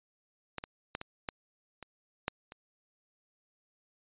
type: clicks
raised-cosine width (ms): 0.3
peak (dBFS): -20 / -23 / -18 / -24 / -18 / -28 / -14 / -30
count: 8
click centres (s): 0.583 / 0.639 / 0.951 / 1.014 / 1.288 / 1.827 / 2.281 / 2.521
effects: resampled to 8000 Hz